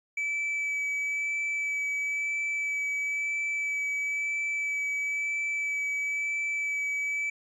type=tone with vibrato; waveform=triangle; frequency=2300 Hz; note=D7; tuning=37 cents flat; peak=-26 dBFS; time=0.17-7.3 s; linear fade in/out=5 ms; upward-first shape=sine; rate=1 Hz; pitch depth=12 cents each way; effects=resampled to 24000 Hz